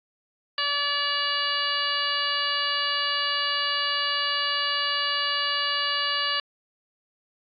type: harmonic tone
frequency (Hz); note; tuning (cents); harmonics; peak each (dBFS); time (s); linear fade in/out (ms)
575; D5; -37; 1 / 2 / 3 / 4 / 5 / 6 / 7 / 8; -39 / -30 / -30 / -38 / -28 / -36 / -33 / -31; 0.58-6.4; 2
effects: AAC 64 kbps